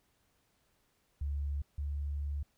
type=tone pair in turn; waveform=sine; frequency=71.4 / 71.98 Hz; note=D2 / D2; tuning=-48 / -34 cents; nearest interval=unison; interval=14 cents; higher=second; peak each=-32 / -33 dBFS; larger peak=first; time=1.21-1.62 / 1.78-2.43 s; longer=second; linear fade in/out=5 ms; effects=pink hiss -74 dBFS RMS until 2.57 s